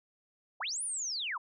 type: linear two-way sweep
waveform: sine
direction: up then down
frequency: 508 to 9956 to 852 Hz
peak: -33 dBFS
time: 0.6-1.38 s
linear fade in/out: 10 ms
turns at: 0.83 s
effects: none